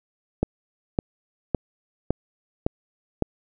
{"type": "click train", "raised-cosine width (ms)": 2, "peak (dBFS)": -7, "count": 6, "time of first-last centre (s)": [0.43, 3.223], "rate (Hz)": 1.79, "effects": []}